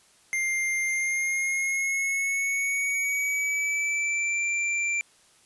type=tone with pitch glide; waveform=square; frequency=2100 to 2357 Hz; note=C7 to D7; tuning=+6 to +6 cents; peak=-25 dBFS; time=0.33-5.01 s; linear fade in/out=0 ms; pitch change=+200 cents; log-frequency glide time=0.85-4.44 s; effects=white hiss -59 dBFS RMS until 5.45 s + resampled to 24000 Hz